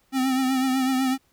square tone with vibrato, 261.6 Hz, C4, in tune, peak -21 dBFS, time 0.12-1.18 s, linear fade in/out 50 ms, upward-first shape triangle, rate 8 Hz, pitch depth 51 cents each way, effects pink hiss -65 dBFS RMS until 1.32 s

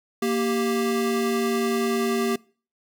square tone pair together, 233.1 / 392 Hz, A#3 / G4, 0 / 0 cents, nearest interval major sixth, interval 900 cents, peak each -25 dBFS, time 0.22-2.36 s, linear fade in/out 5 ms, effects noise-tail reverb RT60 0.4 s tail -23 dB re dry

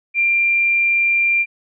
sine tone, 2379 Hz, D7, 22 cents sharp, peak -13 dBFS, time 0.14-1.46 s, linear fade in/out 50 ms, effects none

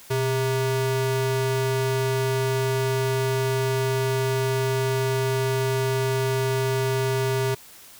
square ring-modulated tone, 263.1 Hz, C4, 10 cents sharp, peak -19 dBFS, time 0.1-7.55 s, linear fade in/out 10 ms, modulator 139 Hz, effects white hiss -47 dBFS RMS until 7.99 s

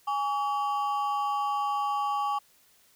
triangle ring-modulated tone, 981 Hz, B5, 12 cents flat, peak -21 dBFS, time 0.07-2.39 s, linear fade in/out 10 ms, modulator 155 Hz, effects white hiss -62 dBFS RMS until 2.95 s

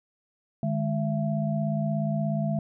sine tone cluster, 151.6 / 208.4 / 671 Hz, D#3 / G#3 / E5, -45 / +6 / +31 cents, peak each -27 / -28 / -32 dBFS, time 0.63-2.59 s, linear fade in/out 2 ms, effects none

